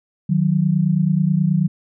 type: tone pair together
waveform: sine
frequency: 155 / 184.33 Hz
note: D#3 / F#3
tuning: -6 / -6 cents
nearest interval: minor third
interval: 300 cents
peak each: -17 dBFS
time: 0.29-1.68 s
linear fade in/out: 10 ms
effects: none